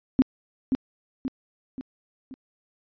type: tone with echo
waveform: sine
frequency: 261.6 Hz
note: C4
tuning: in tune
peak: -13 dBFS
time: 0.19-0.22 s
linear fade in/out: 0 ms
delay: 530 ms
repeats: 4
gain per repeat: -6 dB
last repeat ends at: 2.34 s
effects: resampled to 11025 Hz